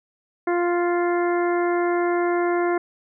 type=harmonic tone; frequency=349.2 Hz; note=F4; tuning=in tune; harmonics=1 / 2 / 3 / 4 / 5 / 6; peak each=-20 / -26 / -30 / -32 / -34 / -36 dBFS; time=0.47-2.78 s; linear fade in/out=5 ms; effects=none